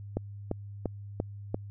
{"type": "click train", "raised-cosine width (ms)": 2, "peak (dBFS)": -16, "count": 5, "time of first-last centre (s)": [0.17, 1.545], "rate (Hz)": 2.91, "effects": ["added 101 Hz sine -40 dBFS peak until 1.7 s"]}